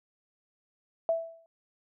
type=tone with exponential decay; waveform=sine; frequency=660 Hz; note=E5; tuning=2 cents sharp; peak=-21 dBFS; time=1.09-1.46 s; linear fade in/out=1 ms; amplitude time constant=79 ms; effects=none